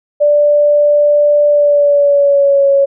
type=tone with pitch glide; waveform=sine; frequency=587.3 to 555 Hz; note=D5 to C#5; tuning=0 to +2 cents; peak=-6 dBFS; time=0.2-2.86 s; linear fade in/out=20 ms; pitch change=-98 cents; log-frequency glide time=1.48-2.68 s; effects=none